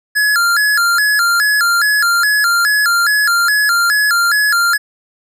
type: tone with vibrato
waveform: square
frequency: 1535 Hz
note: G6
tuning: 37 cents flat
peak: -11 dBFS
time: 0.15-4.78 s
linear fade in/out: 20 ms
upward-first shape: square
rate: 2.4 Hz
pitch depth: 170 cents each way
effects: none